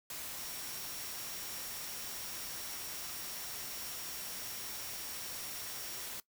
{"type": "tone in noise", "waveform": "sine", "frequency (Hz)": 5588, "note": "F8", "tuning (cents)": 0, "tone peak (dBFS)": -50, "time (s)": [0.38, 6.06], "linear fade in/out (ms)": 2, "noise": "white", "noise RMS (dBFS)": -43, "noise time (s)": [0.1, 6.2], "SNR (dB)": -10, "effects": ["noise-tail reverb RT60 0.1 s tail -19 dB re dry"]}